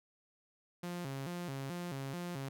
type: tone with vibrato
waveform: sawtooth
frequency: 154.7 Hz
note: D#3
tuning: 10 cents flat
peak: -35 dBFS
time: 0.83-2.49 s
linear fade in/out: 5 ms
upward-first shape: square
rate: 2.3 Hz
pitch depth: 220 cents each way
effects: none